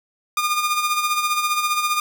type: tone with tremolo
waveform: sawtooth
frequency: 1214 Hz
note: D#6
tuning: 43 cents flat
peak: -13 dBFS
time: 0.37-2 s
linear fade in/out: 2 ms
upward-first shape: sine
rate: 15 Hz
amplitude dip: 55%
effects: none